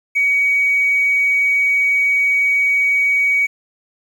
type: tone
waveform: triangle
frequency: 2257 Hz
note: C#7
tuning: 31 cents sharp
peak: -9 dBFS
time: 0.15-3.47 s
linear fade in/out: 20 ms
effects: tanh soft clip ceiling -10 dBFS + 8-bit